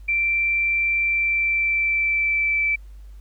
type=tone with pitch glide; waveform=sine; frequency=2349 to 2322 Hz; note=D7 to D7; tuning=0 to -20 cents; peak=-18 dBFS; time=0.08-2.76 s; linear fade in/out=10 ms; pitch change=-20 cents; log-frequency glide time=1.01-2.63 s; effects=added 50 Hz sine -38 dBFS peak until 3.2 s + pink hiss -62 dBFS RMS until 3.2 s